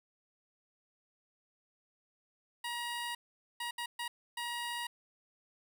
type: tone bursts at uneven times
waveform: 15% pulse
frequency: 952 Hz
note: A#5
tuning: 36 cents sharp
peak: -30 dBFS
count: 5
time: 2.64-3.15 / 3.6-3.71 / 3.78-3.86 / 3.99-4.08 / 4.37-4.87 s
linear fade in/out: 5 ms
effects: none